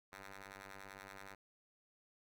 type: ring-modulated tone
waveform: 5% pulse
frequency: 97.8 Hz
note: G2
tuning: 4 cents flat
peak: -37 dBFS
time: 0.12-1.35 s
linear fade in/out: 5 ms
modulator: 1130 Hz
effects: none